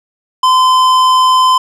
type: tone with tanh clipping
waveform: sine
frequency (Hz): 1026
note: C6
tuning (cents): -34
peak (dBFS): -8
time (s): 0.43-1.58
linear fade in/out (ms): 5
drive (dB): 14
effects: none